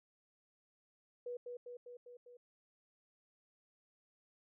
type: tone with echo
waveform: sine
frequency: 487.3 Hz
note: B4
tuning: 23 cents flat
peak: -40 dBFS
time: 1.26-1.37 s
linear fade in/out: 5 ms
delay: 200 ms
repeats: 5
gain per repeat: -3 dB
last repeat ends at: 2.37 s
effects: none